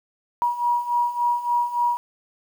sine beating tone pair, 958 / 961.5 Hz, A#5 / B5, +47 / -47 cents, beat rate 3.5 Hz, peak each -25 / -21 dBFS, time 0.42-1.97 s, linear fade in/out 0 ms, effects 8-bit

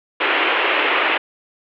white band-pass noise, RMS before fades -18 dBFS, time 0.2-1.18 s, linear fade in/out 10 ms, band 300 to 3000 Hz, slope 48 dB/octave, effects none

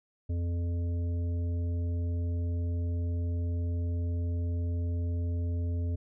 harmonic tone, 86 Hz, F2, 26 cents flat, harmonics 1 / 3 / 5 / 7, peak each -28 / -41 / -47 / -51 dBFS, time 0.29-5.96 s, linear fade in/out 10 ms, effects none

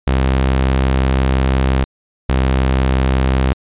sawtooth tone pair in turn, 65.8 / 65.47 Hz, C2 / C2, +10 / +2 cents, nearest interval unison, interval 8 cents, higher first, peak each -8 dBFS, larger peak neither, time 0.07-1.84 / 2.29-3.53 s, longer first, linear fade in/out 0 ms, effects resampled to 8000 Hz

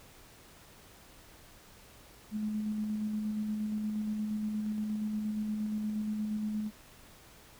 sine tone with tremolo, 213 Hz, G#3, 44 cents sharp, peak -30 dBFS, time 2.31-6.71 s, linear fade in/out 50 ms, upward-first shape square, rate 8.5 Hz, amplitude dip 25%, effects pink hiss -56 dBFS RMS until 7.59 s

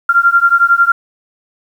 sine beating tone pair, 1381 / 1392 Hz, F6 / F6, -20 / -6 cents, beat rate 11 Hz, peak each -10 dBFS, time 0.09-0.92 s, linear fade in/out 5 ms, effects 7-bit

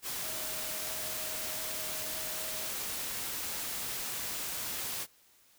sine tone in noise, 629 Hz, D#5, 19 cents sharp, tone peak -48 dBFS, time 0.21-2.72 s, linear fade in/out 50 ms, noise white, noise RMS -37 dBFS, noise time 0.02-5.07 s, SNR -14 dB, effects white hiss -64 dBFS RMS until 5.58 s

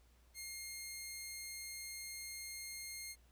10% pulse tone, 2130 Hz, C7, 30 cents sharp, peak -36 dBFS, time 0.34-3.16 s, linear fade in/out 50 ms, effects added 60 Hz sine -65 dBFS peak until 3.31 s + pink hiss -73 dBFS RMS until 3.31 s

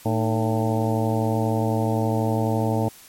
harmonic tone with a mistuned harmonic, 112 Hz, A2, 31 cents sharp, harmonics 1 / 2 / 3 / 4 / 5 / 6 / 7 / 8, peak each -23 / -26 / -28 / -29 / -30 / -31 / -31 / -32 dBFS, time 0.05-2.89 s, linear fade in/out 10 ms, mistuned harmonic 3, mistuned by -110 cents, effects white hiss -47 dBFS RMS until 3.08 s + MP3 64 kbps

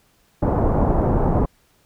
pink low-pass noise, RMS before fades -18 dBFS, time 0.42-1.46 s, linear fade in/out 10 ms, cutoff 920 Hz, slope 24 dB/octave, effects pink hiss -60 dBFS RMS until 1.85 s

